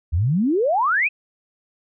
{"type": "exponential sweep", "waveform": "sine", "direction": "up", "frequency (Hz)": [73.42, 2637], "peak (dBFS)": -16, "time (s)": [0.12, 1.09], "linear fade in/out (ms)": 20, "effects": []}